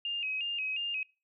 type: tone with vibrato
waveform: sine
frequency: 2671 Hz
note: E7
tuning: 22 cents sharp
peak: -31 dBFS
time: 0.05-1.03 s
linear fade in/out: 2 ms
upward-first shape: square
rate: 2.8 Hz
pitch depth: 87 cents each way
effects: noise-tail reverb RT60 0.3 s tail -23 dB re dry